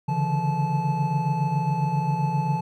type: tone cluster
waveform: triangle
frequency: 140.4 / 147.8 / 167.2 / 867 Hz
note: C#3 / D3 / E3 / A5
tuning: +22 / +11 / +25 / -26 cents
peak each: -25 dBFS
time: 0.08-2.61 s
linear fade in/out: 10 ms
effects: none